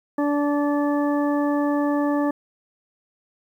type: harmonic tone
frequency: 290 Hz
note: D4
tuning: 22 cents flat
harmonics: 1 / 2 / 3 / 4 / 6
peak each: -20 / -26 / -30 / -32 / -36 dBFS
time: 0.18-2.31 s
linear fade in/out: 5 ms
effects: 9-bit